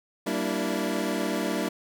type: chord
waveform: 25% pulse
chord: E half-diminished seventh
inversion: first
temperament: equal with one note detuned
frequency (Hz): 193.08 / 233.1 / 293.7 / 329.6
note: G3 / Bb3 / D4 / E4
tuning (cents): -26 / 0 / 0 / 0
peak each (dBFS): -28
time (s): 0.26-1.69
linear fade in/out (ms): 10
effects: none